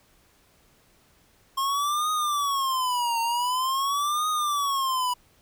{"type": "tone with vibrato", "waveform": "square", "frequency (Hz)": 1070, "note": "C6", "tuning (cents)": 38, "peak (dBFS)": -24, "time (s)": [1.57, 5.14], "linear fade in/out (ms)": 10, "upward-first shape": "triangle", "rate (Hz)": 0.46, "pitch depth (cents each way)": 270, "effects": ["pink hiss -61 dBFS RMS until 5.41 s"]}